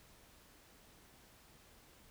silence, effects pink hiss -63 dBFS RMS until 2.1 s

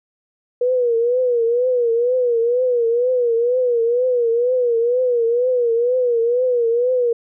sine tone with vibrato, 483.4 Hz, B4, 37 cents flat, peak -14 dBFS, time 0.61-7.13 s, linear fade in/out 5 ms, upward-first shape triangle, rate 2.1 Hz, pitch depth 110 cents each way, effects none

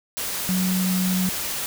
sine tone in noise, 185 Hz, F#3, in tune, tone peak -20 dBFS, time 0.49-1.29 s, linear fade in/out 0 ms, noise white, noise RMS -28 dBFS, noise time 0.17-1.66 s, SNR +5 dB, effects none

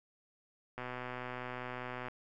click train, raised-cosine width 0.5 ms, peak -26 dBFS, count 164, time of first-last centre 0.78-2.084 s, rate 125 Hz, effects none

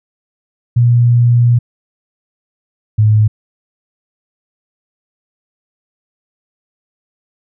sine tone pair in turn, 120 / 107.53 Hz, B2 / A2, -49 / -39 cents, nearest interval major second, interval 190 cents, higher first, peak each -6 dBFS, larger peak neither, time 0.76-1.59 / 2.98-3.28 s, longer first, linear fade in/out 10 ms, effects none

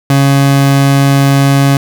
30% pulse tone, 138.59 Hz, C#3, in tune, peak -3 dBFS, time 0.1-1.77 s, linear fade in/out 2 ms, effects 7-bit

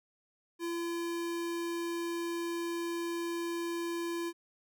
square tone, 340 Hz, F4, 46 cents flat, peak -34 dBFS, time 0.59-4.33 s, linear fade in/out 50 ms, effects none

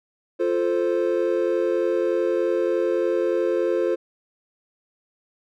triangle chord, F major, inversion none, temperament equal, 349.2 / 440 / 523.3 Hz, F4 / A4 / C5, 0 / 0 / 0 cents, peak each -21 / -23 / -22 dBFS, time 0.39-3.96 s, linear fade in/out 20 ms, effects none

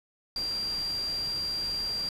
sine tone in noise, 4742 Hz, D8, 16 cents sharp, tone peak -29 dBFS, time 0.36-2.09 s, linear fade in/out 2 ms, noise pink, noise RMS -43 dBFS, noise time 0.36-2.09 s, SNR +11 dB, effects resampled to 32000 Hz

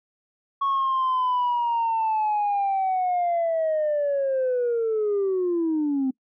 sine linear sweep, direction down, 1108.7 to 256.9 Hz, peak -19 dBFS, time 0.61-6.11 s, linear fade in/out 10 ms, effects noise-tail reverb RT60 0.1 s tail -23 dB re dry + tanh soft clip ceiling -18 dBFS

